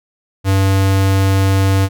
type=tone; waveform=square; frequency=96.8 Hz; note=G2; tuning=21 cents flat; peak=-11 dBFS; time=0.44-1.89 s; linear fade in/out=50 ms; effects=none